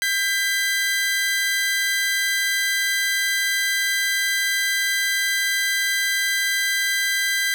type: tone pair together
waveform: sawtooth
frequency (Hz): 1593 / 2002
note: G6 / B6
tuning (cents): +27 / +23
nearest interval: major third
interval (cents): 396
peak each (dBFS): -19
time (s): 0.02-7.54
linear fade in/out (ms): 0
effects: none